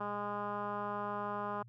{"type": "tone with low-pass filter", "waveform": "10% pulse", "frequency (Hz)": 205.6, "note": "G#3", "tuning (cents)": -17, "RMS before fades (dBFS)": -38, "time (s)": [0, 1.63], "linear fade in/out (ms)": 10, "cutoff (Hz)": 1200, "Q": 2.7, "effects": ["added 118 Hz sine -53 dBFS peak until 1.68 s"]}